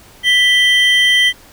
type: tone pair together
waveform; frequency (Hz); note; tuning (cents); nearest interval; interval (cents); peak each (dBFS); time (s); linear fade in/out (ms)
triangle; 1975.5 / 3136; B6 / G7; 0 / 0; minor sixth; 800; -10; 0.23-1.33; 50
effects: pink hiss -43 dBFS RMS until 1.52 s